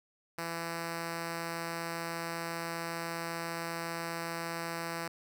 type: tone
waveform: 5% pulse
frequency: 167.4 Hz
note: E3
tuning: 27 cents sharp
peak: -24 dBFS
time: 0.38-5.08 s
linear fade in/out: 5 ms
effects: none